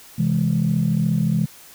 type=chord; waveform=sine; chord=C augmented; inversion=none; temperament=equal; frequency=130.81 / 164.81 / 207.7 Hz; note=C3 / E3 / G#3; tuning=0 / 0 / 0 cents; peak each=-22 / -19 / -21 dBFS; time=0.18-1.46 s; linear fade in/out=10 ms; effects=tanh soft clip ceiling -9 dBFS + white hiss -45 dBFS RMS until 1.74 s